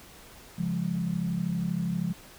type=tone cluster; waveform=sine; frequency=137 / 173.1 / 205.7 Hz; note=C#3 / F3 / G#3; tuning=-20 / -15 / -16 cents; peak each=-35 / -28 / -33 dBFS; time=0.58-2.13 s; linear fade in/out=10 ms; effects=pink hiss -50 dBFS RMS until 2.38 s